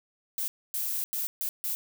violet noise bursts at uneven times, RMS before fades -31 dBFS, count 5, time 0.38-0.48 / 0.74-1.04 / 1.13-1.27 / 1.41-1.49 / 1.64-1.75 s, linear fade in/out 0 ms, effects none

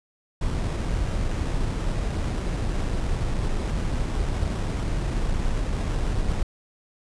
brown noise with sample-and-hold, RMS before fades -25 dBFS, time 0.41-6.43 s, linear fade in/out 5 ms, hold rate 4410 Hz, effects resampled to 22050 Hz

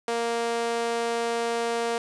sawtooth tone with high-pass filter, 233.1 Hz, A#3, in tune, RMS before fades -27 dBFS, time 0.08-1.98 s, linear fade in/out 2 ms, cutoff 500 Hz, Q 1.9, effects resampled to 22050 Hz + 9-bit

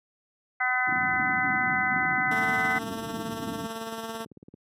harmonic tone, 252.6 Hz, B3, 39 cents sharp, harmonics 3 / 4 / 5 / 6 / 7 / 8, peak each -29 / -37 / -32 / -28 / -38 / -26 dBFS, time 0.6-2.79 s, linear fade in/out 10 ms
white low-pass noise, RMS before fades -34 dBFS, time 0.87-3.67 s, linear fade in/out 10 ms, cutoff 310 Hz, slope 48 dB/octave
10% pulse tone with tremolo, 225.4 Hz, A3, 42 cents sharp, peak -23 dBFS, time 2.31-4.25 s, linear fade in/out 5 ms, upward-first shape sine, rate 18 Hz, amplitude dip 40%
click train, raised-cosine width 3 ms, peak -31 dBFS, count 30, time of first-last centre 2.92-4.54 s, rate 17.9 Hz
effects high-pass 150 Hz 12 dB/octave + MP3 64 kbps

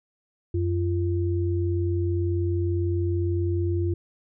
sine tone pair together, 91 / 344.3 Hz, F#2 / F4, -28 / -25 cents, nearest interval octave + major seventh, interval 2303 cents, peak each -23 / -27 dBFS, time 0.54-3.94 s, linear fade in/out 5 ms, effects none

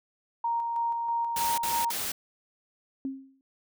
sine tone with tremolo, 932.3 Hz, A#5, in tune, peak -25 dBFS, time 0.44-1.91 s, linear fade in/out 5 ms, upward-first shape square, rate 3.1 Hz, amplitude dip 30%
white noise bursts, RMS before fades -32 dBFS, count 3, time 1.36-2.12 s, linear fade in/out 5 ms, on 220 ms, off 50 ms
sine tone with exponential decay, 268.2 Hz, C4, 43 cents sharp, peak -27 dBFS, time 3.05-3.41 s, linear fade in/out 1 ms, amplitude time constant 77 ms
effects none

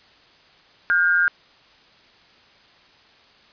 sine tone pair together, 1424.5 / 1599 Hz, F6 / G6, +34 / +34 cents, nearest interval major second, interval 200 cents, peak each -18 dBFS, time 0.9-1.28 s, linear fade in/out 0 ms, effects white hiss -53 dBFS RMS until 3.52 s + resampled to 11025 Hz

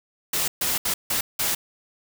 white noise bursts at uneven times, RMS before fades -24 dBFS, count 5, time 0.33-0.48 / 0.61-0.78 / 0.85-0.94 / 1.1-1.21 / 1.39-1.55 s, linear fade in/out 5 ms, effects none

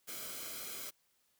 white noise with comb filter, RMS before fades -44 dBFS, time 0.07-0.91 s, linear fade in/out 20 ms, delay 1.1 ms, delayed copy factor -0.65, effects white hiss -75 dBFS RMS until 1.39 s

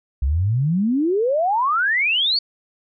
sine exponential sweep, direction up, 62.3 to 4600 Hz, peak -16 dBFS, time 0.22-2.39 s, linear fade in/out 5 ms, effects none

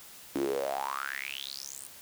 sawtooth tone with high-pass filter sweep, 68.3 Hz, C#2, 25 cents flat, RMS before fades -35 dBFS, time 0.35-1.87 s, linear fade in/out 5 ms, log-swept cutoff 290 to 9500 Hz, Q 9.4, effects white hiss -50 dBFS RMS until 2.01 s

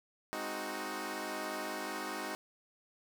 10% pulse chord, Ab dominant seventh, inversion none, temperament equal, 207.7 / 261.6 / 311.1 / 370 Hz, Ab3 / C4 / Eb4 / Gb4, 0 / 0 / 0 / 0 cents, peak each -37 / -37 / -33 / -34 dBFS, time 0.33-2.35 s, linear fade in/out 0 ms, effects none

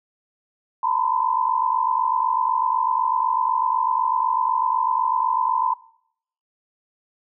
sine tone cluster, 907 / 979 / 1027 Hz, A#5 / B5 / C6, -48 / -15 / -33 cents, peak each -23 dBFS, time 0.83-5.74 s, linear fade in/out 5 ms, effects noise-tail reverb RT60 0.7 s tail -21 dB re dry

